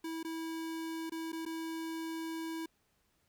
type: tone with dropouts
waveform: square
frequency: 325.4 Hz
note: E4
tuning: 22 cents flat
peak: -38 dBFS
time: 0.04-2.66 s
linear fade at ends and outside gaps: 5 ms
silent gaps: 0.23-0.247 / 1.097-1.119 / 1.32-1.328 / 1.453-1.461 s
effects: pink hiss -75 dBFS RMS until 3.28 s